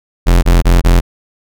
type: tone bursts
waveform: 45% pulse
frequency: 43.36 Hz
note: F1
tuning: 12 cents flat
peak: -5 dBFS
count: 4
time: 0.26-1.009 s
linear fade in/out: 20 ms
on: 170 ms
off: 23 ms
effects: none